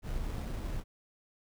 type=noise with sample-and-hold; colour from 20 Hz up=brown; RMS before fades=-36 dBFS; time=0.02-0.84 s; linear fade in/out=50 ms; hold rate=4410 Hz; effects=none